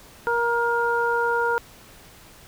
harmonic tone, 471.1 Hz, A#4, 18 cents sharp, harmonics 1 / 2 / 3, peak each -24 / -24 / -24 dBFS, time 0.27-1.58 s, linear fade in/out 0 ms, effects pink hiss -48 dBFS RMS until 2.47 s

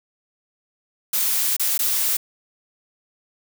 blue noise with dropouts, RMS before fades -21 dBFS, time 1.13-2.17 s, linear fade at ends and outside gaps 5 ms, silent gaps 1.566-1.596 / 1.778-1.791 s, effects none

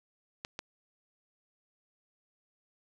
clicks, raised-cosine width 0.2 ms, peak -20 dBFS, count 2, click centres 0.449 / 0.591 s, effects none

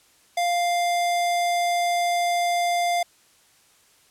square tone, 698.5 Hz, F5, in tune, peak -21 dBFS, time 0.37-3.03 s, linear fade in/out 5 ms, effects white hiss -58 dBFS RMS until 4.1 s + low-pass 11000 Hz 12 dB/octave

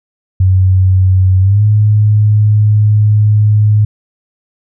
sine tone with pitch glide, 93.7 to 105.78 Hz, F#2 to G#2, +22 to +32 cents, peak -5 dBFS, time 0.4-3.85 s, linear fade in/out 5 ms, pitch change +210 cents, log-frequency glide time 1.4-1.63 s, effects none

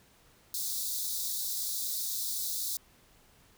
white high-pass noise, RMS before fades -34 dBFS, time 0.54-2.77 s, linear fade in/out 2 ms, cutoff 3600 Hz, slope 96 dB/octave, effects pink hiss -62 dBFS RMS until 3.57 s

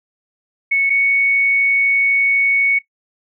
sine tone pair in turn, 2209 / 2222 Hz, C#7 / C#7, -7 / +4 cents, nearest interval unison, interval 11 cents, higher second, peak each -12 dBFS, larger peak neither, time 0.71-0.9 / 0.9-2.79 s, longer second, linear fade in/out 10 ms, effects noise-tail reverb RT60 0.1 s tail -17 dB re dry

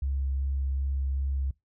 sine tone with vibrato, 68 Hz, C#2, 33 cents flat, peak -25 dBFS, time 0.02-1.51 s, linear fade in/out 5 ms, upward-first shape sine, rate 2.6 Hz, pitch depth 12 cents each way, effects noise-tail reverb RT60 0.2 s tail -24 dB re dry + tanh soft clip ceiling -21 dBFS

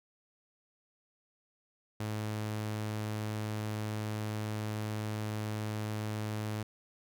sawtooth tone, 107.1 Hz, A2, 46 cents flat, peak -30 dBFS, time 2-6.63 s, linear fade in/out 5 ms, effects none

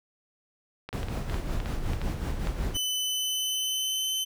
clicks, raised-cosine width 0.3 ms, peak -21 dBFS, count 11, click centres 0.89 / 0.929 / 1.031 / 1.085 / 1.298 / 1.343 / 1.602 / 1.659 / 1.934 / 2.016 / 2.472 s
brown noise with tremolo, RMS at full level -28 dBFS, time 0.93-2.77 s, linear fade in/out 2 ms, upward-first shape sine, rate 5.4 Hz, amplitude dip 50%
sawtooth tone with pitch glide, 3014 to 3058 Hz, F#7 to G7, +31 to -44 cents, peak -24 dBFS, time 2.74-4.25 s, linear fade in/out 20 ms, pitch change +25 cents, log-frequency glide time 2.97-4.13 s
effects none

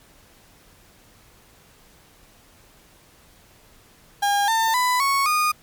35% pulse tone with pitch steps, 810 / 898.8 / 997.2 / 1106.5 / 1227.7 Hz, G#5 / A5 / B5 / C#6 / D#6, -43 / +37 / +16 / -3 / -24 cents, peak -16 dBFS, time 4.22-5.52 s, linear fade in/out 10 ms, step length 260 ms, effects pink hiss -53 dBFS RMS until 5.62 s + MP3 96 kbps

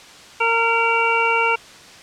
harmonic tone, 459.6 Hz, A#4, 25 cents flat, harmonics 1 / 2 / 3 / 5 / 6, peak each -23 / -20 / -22 / -22 / -22 dBFS, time 0.4-1.56 s, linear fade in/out 10 ms, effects white hiss -42 dBFS RMS until 2.02 s + low-pass 6000 Hz 12 dB/octave

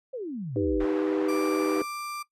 sine exponential sweep, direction down, 551 to 40.48 Hz, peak -31 dBFS, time 0.13-0.85 s, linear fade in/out 10 ms
sine chord, Eb augmented, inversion none, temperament equal, 311.1 / 392 / 493.9 Hz, Eb4 / G4 / B4, 0 / 0 / 0 cents, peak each -26 / -28 / -30 dBFS, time 0.56-1.82 s, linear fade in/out 2 ms
pink band-pass noise, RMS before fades -39 dBFS, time 0.8-1.82 s, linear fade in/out 5 ms, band 500 to 1500 Hz, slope 12 dB/octave
35% pulse tone with pitch glide, 1174.7 to 1182.2 Hz, D6 to D6, 0 to +11 cents, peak -31 dBFS, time 1.28-2.23 s, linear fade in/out 10 ms, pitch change +11 cents, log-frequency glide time 1.65-1.99 s
effects noise-tail reverb RT60 0.1 s tail -18 dB re dry + resampled to 32000 Hz

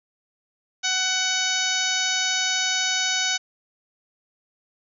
harmonic tone, 748 Hz, F#5, 19 cents sharp, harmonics 1 / 2 / 3 / 4 / 5 / 6 / 7 / 8 / 9, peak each -34 / -28 / -30 / -29 / -28 / -32 / -32 / -28 / -33 dBFS, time 0.83-3.38 s, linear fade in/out 20 ms, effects none

